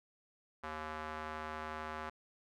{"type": "tone with band-pass filter", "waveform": "square", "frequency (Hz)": 77.78, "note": "D#2", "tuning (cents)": 0, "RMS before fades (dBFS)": -43, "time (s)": [0.63, 2.1], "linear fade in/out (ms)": 10, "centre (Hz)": 1200, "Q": 1.5, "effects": []}